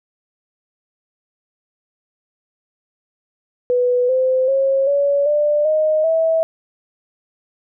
sine tone with pitch steps, 493.9 / 517 / 541.1 / 566.4 / 592.8 / 620.5 / 649.5 Hz, B4 / C5 / C#5 / C#5 / D5 / D#5 / E5, 0 / -21 / -42 / +37 / +16 / -5 / -26 cents, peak -13 dBFS, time 3.7-6.43 s, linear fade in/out 0 ms, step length 390 ms, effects none

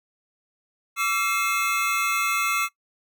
square tone cluster, 1153 / 1347 / 2128 / 2596 Hz, D6 / E6 / C7 / E7, -32 / +37 / +29 / -27 cents, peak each -28 dBFS, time 0.96-2.69 s, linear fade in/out 50 ms, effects noise-tail reverb RT60 0.1 s tail -20 dB re dry

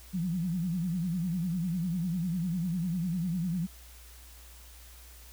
sine tone with vibrato, 174.61 Hz, F3, in tune, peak -28 dBFS, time 0.13-3.67 s, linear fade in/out 20 ms, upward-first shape sine, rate 10 Hz, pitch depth 140 cents each way, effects added 60 Hz sine -50 dBFS peak until 5.32 s + white hiss -54 dBFS RMS until 5.32 s

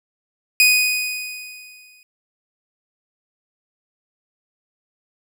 sawtooth tone with exponential decay, 2489 Hz, D#7, in tune, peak -6 dBFS, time 0.6-2.03 s, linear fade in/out 1 ms, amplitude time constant 310 ms, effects none

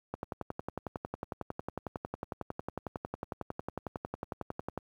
click train, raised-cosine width 1 ms, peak -21 dBFS, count 52, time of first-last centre 0.14-4.776 s, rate 11 Hz, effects high-pass 60 Hz 12 dB/octave + 10-bit

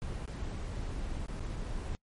brown noise with dropouts, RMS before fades -37 dBFS, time 0.02-1.95 s, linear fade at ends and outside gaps 0 ms, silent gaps 0.256-0.277 / 1.262-1.283 / 1.394-1.406 s, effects noise-tail reverb RT60 0.1 s tail -25 dB re dry + MP3 48 kbps

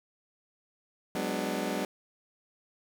20% pulse chord, G# half-diminished seventh, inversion third, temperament just, 186.89 / 207.7 / 249.2 / 299 Hz, F#3 / G#3 / B3 / D4, +18 / 0 / +16 / +31 cents, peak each -31 dBFS, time 1.15-1.85 s, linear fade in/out 2 ms, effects none

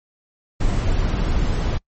brown noise, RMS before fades -19 dBFS, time 0.6-1.78 s, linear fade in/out 10 ms, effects noise-tail reverb RT60 0.1 s tail -25 dB re dry + MP3 32 kbps

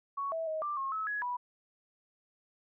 sine tone with pitch steps, 1114 / 652 / 630 / 1181 / 1081 / 1294 / 1678 / 981 Hz, C#6 / E5 / D#5 / D6 / C#6 / E6 / G#6 / B5, +8 / -19 / +21 / +9 / -44 / -32 / +17 / -12 cents, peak -32 dBFS, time 0.17-1.37 s, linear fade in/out 10 ms, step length 150 ms, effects none

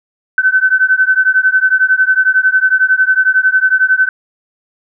sine beating tone pair, 1517 / 1528 Hz, F#6 / G6, +43 / -45 cents, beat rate 11 Hz, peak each -11 dBFS, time 0.38-4.09 s, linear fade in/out 2 ms, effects none

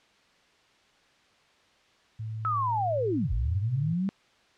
sine tone with pitch glide, 110 to 111.73 Hz, A2 to A2, 0 to +27 cents, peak -32 dBFS, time 2.19-3.94 s, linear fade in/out 10 ms, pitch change +27 cents, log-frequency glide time 2.59-3.47 s
sine linear two-way sweep, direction down then up, 1318.5 to 45.13 to 200.3 Hz, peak -25 dBFS, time 2.45-4.09 s, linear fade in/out 0 ms, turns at 3.33 s
effects white hiss -62 dBFS RMS until 4.57 s + low-pass 4000 Hz 12 dB/octave

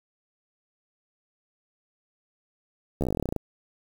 slowing click train, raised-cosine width 2 ms, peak -14 dBFS, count 16, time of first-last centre 3.01-3.363 s, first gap 13 ms, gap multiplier 1.08, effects 7-bit

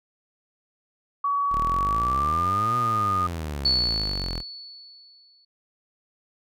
sine tone with pitch glide, 1132 to 1227.3 Hz, C#6 to D#6, +36 to -24 cents, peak -21 dBFS, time 1.24-3.27 s, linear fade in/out 5 ms, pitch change +140 cents, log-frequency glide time 1.84-2.63 s
sawtooth exponential two-way sweep, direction up then down, 34.65 to 123.47 to 39.9 Hz, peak -25 dBFS, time 1.5-4.43 s, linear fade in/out 50 ms, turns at 2.77 s
sine tone with exponential decay, 4435 Hz, C#8, in tune, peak -17 dBFS, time 3.65-5.45 s, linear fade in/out 5 ms, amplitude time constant 390 ms
effects none

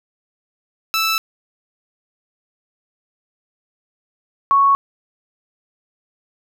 15% pulse / sine tone pair in turn, 1318.5 / 1108.7 Hz, E6 / C#6, 0 / 0 cents, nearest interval minor third, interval 300 cents, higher first, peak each -10 dBFS, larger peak neither, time 0.94-1.18 / 4.51-4.75 s, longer neither, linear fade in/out 0 ms, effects none

